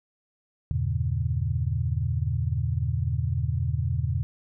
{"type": "chord", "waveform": "sine", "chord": "E diminished seventh", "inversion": "none", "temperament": "just", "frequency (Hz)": [82.41, 98.89, 118.67, 142.4], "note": ["E2", "G2", "Bb2", "Db3"], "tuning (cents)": [0, 16, 31, 47], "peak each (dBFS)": [-28, -31, -28, -30], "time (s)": [0.71, 4.23], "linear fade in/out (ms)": 0, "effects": []}